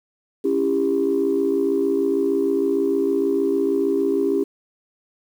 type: chord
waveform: sine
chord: C# diminished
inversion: none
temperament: just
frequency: 277.2 / 332.6 / 399.1 Hz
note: C#4 / E4 / G4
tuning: 0 / +16 / +31 cents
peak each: -22 / -23 / -19 dBFS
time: 0.44-4.44 s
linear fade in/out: 10 ms
effects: tanh soft clip ceiling -10 dBFS + 8-bit